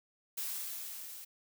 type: noise with level ramp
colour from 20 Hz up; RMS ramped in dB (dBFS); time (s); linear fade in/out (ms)
blue; -37 to -48; 0.37-1.25; 10
effects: none